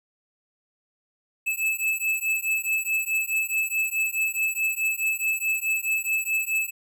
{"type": "beating tone pair", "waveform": "square", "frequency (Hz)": [2609, 2613.7], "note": ["E7", "E7"], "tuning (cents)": [-18, -15], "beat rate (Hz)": 4.7, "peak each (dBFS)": -27, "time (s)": [1.46, 6.71], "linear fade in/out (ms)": 20, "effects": []}